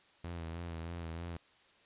sawtooth tone with vibrato, 83.8 Hz, E2, 29 cents sharp, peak -36 dBFS, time 0.24-1.37 s, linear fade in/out 5 ms, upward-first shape sine, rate 3.2 Hz, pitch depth 51 cents each way, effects white hiss -65 dBFS RMS until 1.85 s + resampled to 8000 Hz

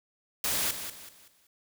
white noise with echo, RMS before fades -29 dBFS, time 0.44-0.71 s, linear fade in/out 2 ms, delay 190 ms, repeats 4, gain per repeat -9 dB, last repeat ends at 1.47 s, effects none

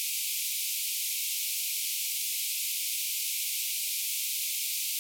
white band-pass noise, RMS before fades -32 dBFS, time 0-4.99 s, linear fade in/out 0 ms, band 2200 to 16000 Hz, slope 96 dB/octave, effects none

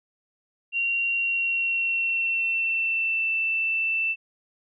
sine tone with pitch glide, 2756 to 2665 Hz, F7 to E7, -24 to +18 cents, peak -22 dBFS, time 0.72-4.16 s, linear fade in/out 50 ms, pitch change -58 cents, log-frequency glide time 1.13-3.32 s, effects none

